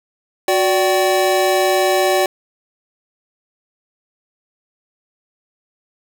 square tone cluster, 368.2 / 582 / 766 Hz, F#4 / D5 / G5, -8 / -16 / -40 cents, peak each -18 / -18 / -19 dBFS, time 0.48-2.26 s, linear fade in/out 2 ms, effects none

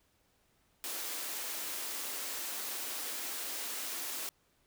white high-pass noise, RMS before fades -39 dBFS, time 0.84-4.29 s, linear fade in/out 0 ms, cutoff 240 Hz, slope 48 dB/octave, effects pink hiss -72 dBFS RMS until 4.66 s

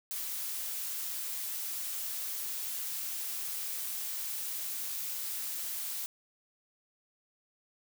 blue noise, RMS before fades -37 dBFS, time 0.11-6.06 s, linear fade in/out 0 ms, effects none

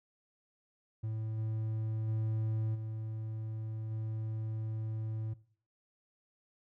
triangle tone with level steps, 110 Hz, A2, in tune, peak -32 / -30 / -28 / -34 / -32 dBFS, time 1.03-5.34 s, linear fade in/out 10 ms, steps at 1.37 / 2.07 / 2.74 / 3.9 s, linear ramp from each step 20 ms, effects noise-tail reverb RT60 0.5 s tail -19 dB re dry

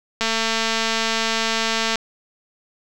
click train, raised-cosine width 0.2 ms, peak -4 dBFS, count 394, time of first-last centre 0.21-1.957 s, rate 225 Hz, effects none

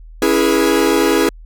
45% pulse chord, C# minor seventh, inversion none, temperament equal with one note detuned, 277.2 / 329.6 / 415.3 / 484 Hz, C#4 / E4 / G#4 / B4, 0 / 0 / 0 / -35 cents, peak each -19 / -16 / -16 / -19 dBFS, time 0.22-1.29 s, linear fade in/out 2 ms, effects added 40 Hz sine -34 dBFS peak until 1.45 s

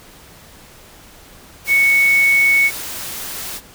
sine tone in noise, 2217 Hz, C#7, in tune, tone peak -10 dBFS, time 1.67-2.71 s, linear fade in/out 50 ms, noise white, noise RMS -28 dBFS, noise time 1.64-3.61 s, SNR +15 dB, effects pink hiss -43 dBFS RMS until 3.74 s

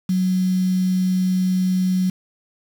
sine tone with quantisation, 185 Hz, F#3, in tune, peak -16 dBFS, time 0.09-2.1 s, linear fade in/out 5 ms, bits 6, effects none

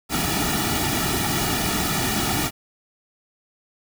pink noise with comb filter, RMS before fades -23 dBFS, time 0.09-2.51 s, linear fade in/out 50 ms, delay 1.9 ms, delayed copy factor -0.8, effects none

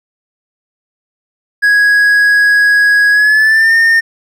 triangle tone with pitch glide, 1661.2 to 1822 Hz, G#6 to A#6, 0 to -40 cents, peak -4 dBFS, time 1.62-4.01 s, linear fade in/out 20 ms, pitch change +160 cents, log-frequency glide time 3.11-3.75 s, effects none

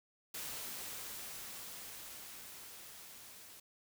white noise with level ramp, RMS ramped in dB -43 to -55 dBFS, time 0.34-3.6 s, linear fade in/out 5 ms, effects none

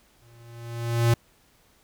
square tone with exponential growth, 117.2 Hz, A#2, 10 cents sharp, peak -16 dBFS, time 0.22-1.14 s, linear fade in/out 5 ms, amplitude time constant 200 ms, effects pink hiss -61 dBFS RMS until 1.83 s

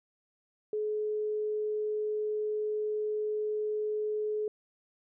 sine tone, 425.4 Hz, G#4, 42 cents sharp, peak -29 dBFS, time 0.73-4.48 s, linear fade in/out 2 ms, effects none

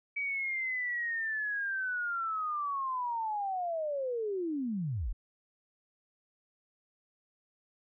sine linear sweep, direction down, 2286 to 31.34 Hz, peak -31 dBFS, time 0.16-5.13 s, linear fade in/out 10 ms, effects none

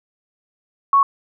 sine tone, 1108.7 Hz, C#6, in tune, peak -10 dBFS, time 0.93-1.03 s, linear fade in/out 2 ms, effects none

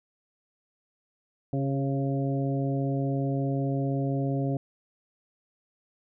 harmonic tone with a mistuned harmonic, 137.3 Hz, C#3, 16 cents flat, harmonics 1 / 2 / 3 / 4 / 5, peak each -27 / -30 / -36 / -36 / -38 dBFS, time 1.53-4.57 s, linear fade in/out 2 ms, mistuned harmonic 3, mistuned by -23 cents, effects none

